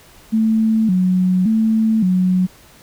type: tone with vibrato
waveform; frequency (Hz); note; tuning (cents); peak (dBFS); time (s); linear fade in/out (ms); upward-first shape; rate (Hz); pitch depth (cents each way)
sine; 201.5; G3; +48; -12; 0.32-2.47; 20; square; 0.88; 160
effects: pink hiss -46 dBFS RMS until 2.82 s